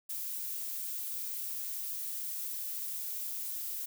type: noise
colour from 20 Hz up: violet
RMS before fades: -38 dBFS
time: 0.09-3.86 s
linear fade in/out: 10 ms
effects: none